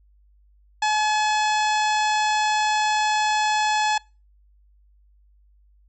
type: harmonic tone with a mistuned harmonic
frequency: 853 Hz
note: G#5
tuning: 46 cents sharp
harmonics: 1 / 2 / 3 / 4 / 5 / 6 / 7 / 8 / 9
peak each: -20 / -26 / -30 / -32 / -34 / -36 / -37 / -38 / -39 dBFS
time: 0.82-3.98 s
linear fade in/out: 5 ms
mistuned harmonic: 8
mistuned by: +65 cents
effects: noise-tail reverb RT60 0.3 s tail -25 dB re dry + added 50 Hz sine -54 dBFS peak until 5.88 s